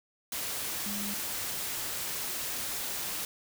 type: tone in noise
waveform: sine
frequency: 204.6 Hz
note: G#3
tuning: 26 cents flat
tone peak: -37 dBFS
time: 0.86-1.14 s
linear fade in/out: 2 ms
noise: white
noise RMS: -35 dBFS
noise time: 0.32-3.25 s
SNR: -5 dB
effects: none